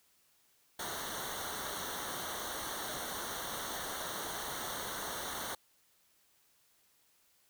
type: noise with comb filter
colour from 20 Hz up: pink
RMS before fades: -40 dBFS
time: 0.79-5.55 s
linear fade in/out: 5 ms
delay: 0.4 ms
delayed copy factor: -0.85
effects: white hiss -70 dBFS RMS until 7.49 s